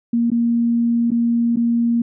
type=tone with dropouts; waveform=sine; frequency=234.5 Hz; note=A#3; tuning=11 cents sharp; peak=-14 dBFS; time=0.13-2.02 s; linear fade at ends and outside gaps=5 ms; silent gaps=0.303-0.316 / 1.106-1.116 / 1.56-1.569 s; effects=none